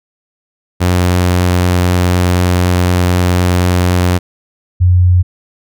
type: tone pair in turn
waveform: sawtooth / sine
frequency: 89.6 / 90.05 Hz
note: F2 / F#2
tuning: +45 / -46 cents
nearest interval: unison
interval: 9 cents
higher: second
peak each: -5 dBFS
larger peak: neither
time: 0.8-4.19 / 4.8-5.23 s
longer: first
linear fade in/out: 20 ms
effects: none